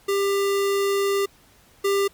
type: tone pair in turn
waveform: square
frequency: 397.4 / 397.4 Hz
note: G4 / G4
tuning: +24 / +24 cents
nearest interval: unison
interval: 0 cents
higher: neither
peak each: -20 / -19 dBFS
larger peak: second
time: 0.08-1.26 / 1.84-2.08 s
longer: first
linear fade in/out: 10 ms
effects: pink hiss -55 dBFS RMS until 2.13 s + MP3 96 kbps